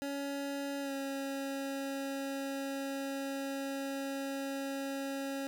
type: tone with pitch glide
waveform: 25% pulse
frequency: 280 to 274.1 Hz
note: C#4 to C#4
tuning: +18 to -19 cents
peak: -32 dBFS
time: 0.02-5.47 s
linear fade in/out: 0 ms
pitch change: -37 cents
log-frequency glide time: 0.81-0.92 s
effects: none